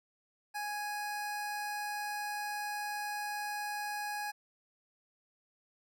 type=tone; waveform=25% pulse; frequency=830.6 Hz; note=G#5; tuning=in tune; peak=-32 dBFS; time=0.54-4.32 s; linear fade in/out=20 ms; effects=none